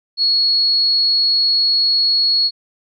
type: tone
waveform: sine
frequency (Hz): 4342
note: C#8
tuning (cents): -37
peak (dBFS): -12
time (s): 0.17-2.51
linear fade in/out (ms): 50
effects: none